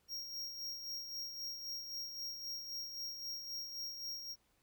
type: tone with tremolo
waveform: square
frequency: 5588 Hz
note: F8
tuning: in tune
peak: -40 dBFS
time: 0.08-4.36 s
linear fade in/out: 50 ms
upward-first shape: sine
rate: 3.8 Hz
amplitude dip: 50%
effects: pink hiss -75 dBFS RMS until 4.62 s